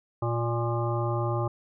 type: harmonic tone with a mistuned harmonic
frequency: 117.7 Hz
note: A#2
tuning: 17 cents sharp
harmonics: 1 / 3 / 5 / 7 / 9 / 10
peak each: -27 / -32 / -34 / -35 / -37 / -37 dBFS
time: 0.22-1.48 s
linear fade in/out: 5 ms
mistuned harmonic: 10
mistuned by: +39 cents
effects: none